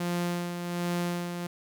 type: tone with tremolo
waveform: sawtooth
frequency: 174.61 Hz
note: F3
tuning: in tune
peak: -23 dBFS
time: 0-1.47 s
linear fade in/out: 5 ms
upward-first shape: sine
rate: 1.3 Hz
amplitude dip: 50%
effects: none